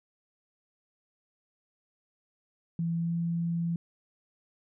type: tone with pitch glide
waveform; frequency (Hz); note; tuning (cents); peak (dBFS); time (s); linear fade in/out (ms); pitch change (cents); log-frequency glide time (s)
sine; 167.4 to 168.95; E3 to E3; +27 to +43; -27; 2.79-3.76; 2; +16; 2.95-3.15
effects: none